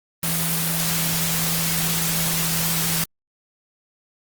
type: tone in noise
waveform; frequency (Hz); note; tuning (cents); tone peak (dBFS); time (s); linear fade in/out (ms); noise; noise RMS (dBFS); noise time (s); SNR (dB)
sine; 164.81; E3; 0; -26; 0.23-3.04; 2; white; -23; 0.23-3.04; -6
effects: Opus 24 kbps